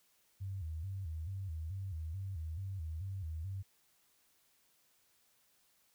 sine tone with vibrato, 87.7 Hz, F2, 8 cents sharp, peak -38 dBFS, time 0.4-3.63 s, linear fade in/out 20 ms, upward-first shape square, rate 2.3 Hz, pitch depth 170 cents each way, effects white hiss -72 dBFS RMS until 5.94 s

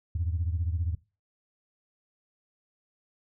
sine beating tone pair, 81.2 / 96.2 Hz, E2 / G2, -26 / -32 cents, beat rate 15 Hz, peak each -27 / -31 dBFS, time 0.15-0.95 s, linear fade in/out 5 ms, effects noise-tail reverb RT60 0.3 s tail -21 dB re dry + tanh soft clip ceiling -20 dBFS

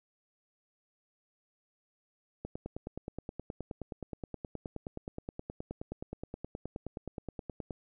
click train, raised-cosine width 2 ms, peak -25 dBFS, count 51, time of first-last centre 2.45-7.708 s, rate 9.51 Hz, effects none

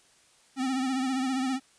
square tone with vibrato, 261.6 Hz, C4, in tune, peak -27 dBFS, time 0.56-1.6 s, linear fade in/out 50 ms, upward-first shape triangle, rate 15 Hz, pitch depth 69 cents each way, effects white hiss -61 dBFS RMS until 1.78 s + resampled to 22050 Hz

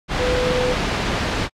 sine tone in noise, 500 Hz, B4, 21 cents sharp, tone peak -19 dBFS, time 0.17-0.76 s, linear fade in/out 50 ms, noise pink, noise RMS -21 dBFS, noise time 0.08-1.49 s, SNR -1 dB, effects low-pass 4000 Hz 12 dB/octave + AAC 64 kbps

